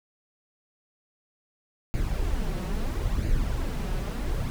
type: noise with flanger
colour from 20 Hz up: brown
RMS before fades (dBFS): -27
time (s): 1.94-4.5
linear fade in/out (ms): 0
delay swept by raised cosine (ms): 0.44 to 5.44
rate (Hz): 0.75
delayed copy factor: +0.55
effects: none